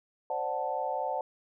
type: chord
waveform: sine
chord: D dominant seventh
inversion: third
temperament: equal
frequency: 523.3 / 587.3 / 740 / 880 Hz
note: C5 / D5 / F#5 / A5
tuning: 0 / 0 / 0 / 0 cents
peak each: -36 / -36 / -34 / -34 dBFS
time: 0.3-1.21 s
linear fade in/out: 2 ms
effects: none